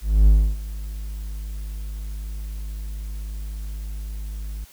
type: tone with ADSR envelope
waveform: triangle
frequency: 51.91 Hz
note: G#1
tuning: in tune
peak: -7 dBFS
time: 0.01-4.65 s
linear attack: 260 ms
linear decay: 290 ms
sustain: -19 dB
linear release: 12 ms
effects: white hiss -50 dBFS RMS until 4.72 s